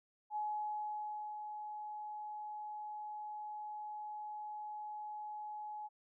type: tone with ADSR envelope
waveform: sine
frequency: 845 Hz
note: G#5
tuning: 30 cents sharp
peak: -35 dBFS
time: 0.3-5.89 s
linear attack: 60 ms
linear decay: 1000 ms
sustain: -7 dB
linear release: 31 ms
effects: none